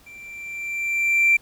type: tone with level ramp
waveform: triangle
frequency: 2353 Hz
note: D7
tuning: 3 cents sharp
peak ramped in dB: -39 to -9 dBFS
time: 0.06-1.37 s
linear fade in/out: 10 ms
effects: tanh soft clip ceiling -10 dBFS + pink hiss -54 dBFS RMS until 1.41 s